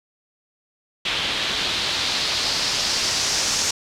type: noise with low-pass filter sweep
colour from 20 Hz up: white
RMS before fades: -23 dBFS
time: 1.05-3.71 s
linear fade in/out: 5 ms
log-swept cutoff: 3300 to 6100 Hz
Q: 2.4
effects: none